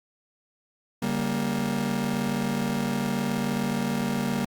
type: chord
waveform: 40% pulse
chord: G diminished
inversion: second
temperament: just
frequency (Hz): 141.12 / 196 / 235.2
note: Db3 / G3 / Bb3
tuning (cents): +31 / 0 / +16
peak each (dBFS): -32 / -28 / -27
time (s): 1.02-4.45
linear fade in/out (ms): 5
effects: Opus 48 kbps